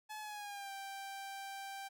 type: tone with pitch glide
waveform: sawtooth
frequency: 856 to 785 Hz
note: A5 to G5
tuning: -48 to +2 cents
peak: -40 dBFS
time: 0.09-1.89 s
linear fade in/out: 20 ms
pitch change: -150 cents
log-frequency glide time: 0.2-0.71 s
effects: none